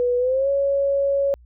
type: tone with pitch glide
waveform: sine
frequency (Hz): 490 to 556.4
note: B4 to C#5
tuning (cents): -14 to +6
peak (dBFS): -17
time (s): 0-1.34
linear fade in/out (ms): 0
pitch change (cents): +220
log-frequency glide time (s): 0.18-0.49
effects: added 60 Hz sine -46 dBFS peak until 1.45 s